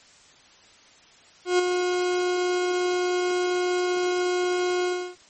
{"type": "tone with ADSR envelope", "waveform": "40% pulse", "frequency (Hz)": 360, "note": "F#4", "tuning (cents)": -47, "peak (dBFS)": -15, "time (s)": [1.45, 5.16], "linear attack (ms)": 140, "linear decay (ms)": 11, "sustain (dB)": -6, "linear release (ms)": 310, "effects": ["white hiss -53 dBFS RMS until 5.29 s", "MP3 32 kbps"]}